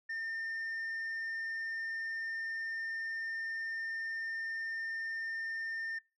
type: tone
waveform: sine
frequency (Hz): 1809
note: A6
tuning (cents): +48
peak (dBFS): -33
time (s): 0.09-5.99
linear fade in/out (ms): 10
effects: noise-tail reverb RT60 0.3 s tail -26 dB re dry + tanh soft clip ceiling -35 dBFS